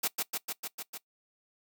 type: noise with echo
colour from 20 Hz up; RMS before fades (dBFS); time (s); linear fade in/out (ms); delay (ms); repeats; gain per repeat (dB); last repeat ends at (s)
white; -29; 0.03-0.08; 10; 150; 6; -2; 0.98
effects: noise-tail reverb RT60 0.1 s tail -19 dB re dry + high-pass 150 Hz 12 dB/octave